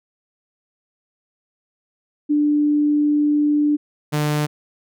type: tone pair in turn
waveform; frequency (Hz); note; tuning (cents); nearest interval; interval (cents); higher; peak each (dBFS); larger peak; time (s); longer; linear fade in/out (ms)
sine / sawtooth; 295.6 / 149.56; D4 / D3; +11 / +32; octave; 1179; first; -14; neither; 2.29-3.77 / 4.12-4.47; first; 20
effects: none